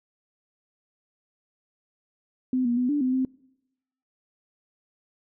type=tone with pitch steps; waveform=sine; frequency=255.9 / 239.3 / 249.3 / 291.8 / 255.9 / 260.4 Hz; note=C4 / A#3 / B3 / D4 / C4 / C4; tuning=-38 / +46 / +16 / -11 / -38 / -8 cents; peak=-21 dBFS; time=2.53-3.25 s; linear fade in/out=2 ms; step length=120 ms; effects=noise-tail reverb RT60 0.9 s tail -25 dB re dry